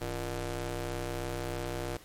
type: ring-modulated tone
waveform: 15% pulse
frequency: 126.3 Hz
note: B2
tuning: 39 cents sharp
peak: -24 dBFS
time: 0.01-1.97 s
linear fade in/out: 5 ms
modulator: 221 Hz
effects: pink hiss -55 dBFS RMS until 2.04 s + MP3 64 kbps